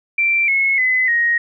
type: tone with pitch steps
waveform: sine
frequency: 2351 / 2181 / 2023 / 1876.8 Hz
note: D7 / C#7 / B6 / A#6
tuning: +1 / -29 / +41 / +11 cents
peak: -13 dBFS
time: 0.18-1.38 s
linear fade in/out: 5 ms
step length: 300 ms
effects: none